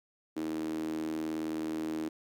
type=tone with high-pass filter; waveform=sawtooth; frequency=79 Hz; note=D#2; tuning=27 cents sharp; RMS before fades=-35 dBFS; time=0.36-2.09 s; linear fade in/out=10 ms; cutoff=300 Hz; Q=8.2; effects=none